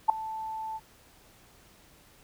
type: tone with ADSR envelope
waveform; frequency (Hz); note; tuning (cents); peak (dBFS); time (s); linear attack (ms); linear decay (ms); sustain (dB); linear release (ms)
sine; 880; A5; 0; -13; 0.08-0.8; 17; 3; -20; 40
effects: pink hiss -58 dBFS RMS until 2.23 s